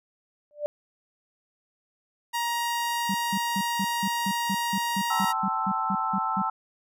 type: tone with exponential growth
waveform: sine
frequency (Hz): 591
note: D5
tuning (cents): +11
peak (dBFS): -21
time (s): 0.51-0.66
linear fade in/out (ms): 0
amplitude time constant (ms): 31
type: tone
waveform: sawtooth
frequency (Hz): 943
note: A#5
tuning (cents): +20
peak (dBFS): -22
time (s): 2.33-5.33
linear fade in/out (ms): 20
type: tone bursts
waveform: sine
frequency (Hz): 194.7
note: G3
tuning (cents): -12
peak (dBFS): -26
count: 15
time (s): 3.09-6.42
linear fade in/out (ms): 5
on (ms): 54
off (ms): 180
type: chord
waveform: sine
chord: A minor seventh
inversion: third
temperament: equal with one note detuned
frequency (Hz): 768.3 / 880 / 1046.5 / 1318.5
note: G5 / A5 / C6 / E6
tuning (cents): -35 / 0 / 0 / 0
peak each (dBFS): -33 / -29 / -34 / -28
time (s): 5.1-6.5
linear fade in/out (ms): 5
effects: none